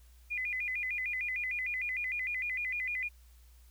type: tone with vibrato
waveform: sine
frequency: 2217 Hz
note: C#7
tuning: in tune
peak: -32 dBFS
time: 0.3-3.09 s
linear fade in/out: 20 ms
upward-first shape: square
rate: 6.6 Hz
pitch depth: 160 cents each way
effects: added 60 Hz sine -55 dBFS peak until 3.7 s + white hiss -67 dBFS RMS until 3.7 s